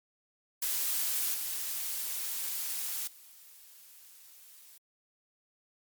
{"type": "noise with level steps", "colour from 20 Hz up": "blue", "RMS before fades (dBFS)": [-31, -35, -54], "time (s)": [0.62, 4.78], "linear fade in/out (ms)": 5, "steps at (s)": [1.34, 3.07], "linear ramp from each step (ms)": 5, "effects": ["MP3 96 kbps"]}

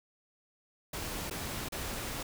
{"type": "noise with dropouts", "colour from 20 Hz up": "pink", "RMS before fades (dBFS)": -38, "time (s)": [0.93, 2.23], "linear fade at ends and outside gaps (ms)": 5, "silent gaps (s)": [[1.299, 1.309], [1.687, 1.721]], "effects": []}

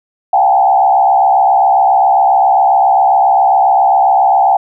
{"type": "tone with frequency modulation", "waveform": "sine", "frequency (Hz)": 784, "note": "G5", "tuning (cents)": 0, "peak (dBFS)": -6, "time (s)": [0.33, 4.57], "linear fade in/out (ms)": 5, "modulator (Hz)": 67.4, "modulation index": 1.2, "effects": []}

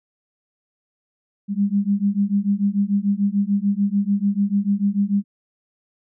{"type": "beating tone pair", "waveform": "sine", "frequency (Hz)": [197.8, 204.6], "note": ["G3", "G#3"], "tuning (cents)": [16, -26], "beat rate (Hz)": 6.8, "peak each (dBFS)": -20, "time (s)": [1.48, 5.24], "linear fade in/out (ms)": 50, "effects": []}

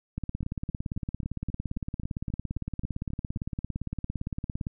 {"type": "two click trains", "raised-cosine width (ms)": 5, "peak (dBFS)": [-24, -19], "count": [12, 80], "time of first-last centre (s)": [[0.43, 3.371], [0.18, 4.669]], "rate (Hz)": [3.74, 17.6], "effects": []}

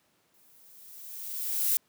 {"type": "noise with exponential growth", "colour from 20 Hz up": "violet", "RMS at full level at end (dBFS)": -24, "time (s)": [0.34, 1.77], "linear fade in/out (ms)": 1, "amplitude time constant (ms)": 310, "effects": ["pink hiss -69 dBFS RMS until 1.88 s", "high-pass 150 Hz 12 dB/octave"]}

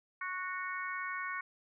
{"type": "harmonic tone", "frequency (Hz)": 368.5, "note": "F#4", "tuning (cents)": -7, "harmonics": [3, 4, 5, 6], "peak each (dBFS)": [-40, -41, -42, -43], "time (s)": [0.21, 1.41], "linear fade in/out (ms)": 5, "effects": []}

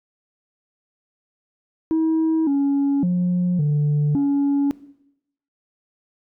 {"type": "tone with pitch steps", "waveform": "sine", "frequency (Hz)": [320.8, 279.9, 178.7, 147.5, 281.8], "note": ["E4", "C#4", "F3", "D3", "C#4"], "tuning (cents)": [-47, 17, 40, 8, 29], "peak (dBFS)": -14, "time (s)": [1.91, 4.71], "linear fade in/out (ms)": 0, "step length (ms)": 560, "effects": ["noise-tail reverb RT60 0.8 s tail -19 dB re dry", "tanh soft clip ceiling -15 dBFS"]}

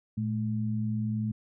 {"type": "tone pair together", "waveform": "sine", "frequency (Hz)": [113.7, 214.6], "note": ["A#2", "A3"], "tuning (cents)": [-43, -43], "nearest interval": "major seventh", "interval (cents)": 1100, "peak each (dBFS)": [-30, -30], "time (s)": [0.17, 1.32], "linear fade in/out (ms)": 10, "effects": []}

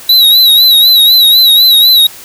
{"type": "tone with vibrato", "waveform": "square", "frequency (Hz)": 3900, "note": "B7", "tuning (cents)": -23, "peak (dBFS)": -3, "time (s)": [0.09, 2.07], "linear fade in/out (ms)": 5, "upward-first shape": "sine", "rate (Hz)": 4, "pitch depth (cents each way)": 71, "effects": ["white hiss -31 dBFS RMS until 2.24 s"]}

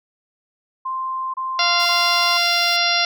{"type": "tone bursts", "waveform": "sine", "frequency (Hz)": 1046.5, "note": "C6", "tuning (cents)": 0, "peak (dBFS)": -22, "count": 3, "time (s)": [0.85, 2.376], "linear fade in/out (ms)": 10, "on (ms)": 490, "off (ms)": 28}
{"type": "harmonic tone", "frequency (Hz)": 694, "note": "F5", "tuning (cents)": -11, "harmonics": [1, 2, 3, 4, 5, 6, 7, 8], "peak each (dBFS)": [-24, -24, -24, -24, -24, -24, -24, -24], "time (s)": [1.59, 3.05], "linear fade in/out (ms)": 2}
{"type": "high-pass noise", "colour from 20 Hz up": "pink", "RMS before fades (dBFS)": -36, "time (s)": [1.79, 2.77], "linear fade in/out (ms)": 10, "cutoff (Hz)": 2600, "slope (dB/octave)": 48}
{"effects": []}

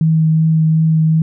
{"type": "tone with vibrato", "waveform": "sine", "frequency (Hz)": 159.3, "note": "D#3", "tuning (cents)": 41, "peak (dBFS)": -9, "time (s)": [0.01, 1.22], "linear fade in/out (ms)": 2, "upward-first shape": "triangle", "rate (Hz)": 2.7, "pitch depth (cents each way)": 13, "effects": []}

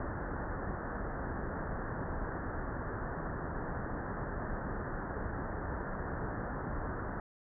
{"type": "low-pass noise", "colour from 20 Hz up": "pink", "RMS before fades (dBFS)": -38, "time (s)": [0, 7.2], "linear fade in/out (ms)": 2, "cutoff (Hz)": 1800, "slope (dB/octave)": 96, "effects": []}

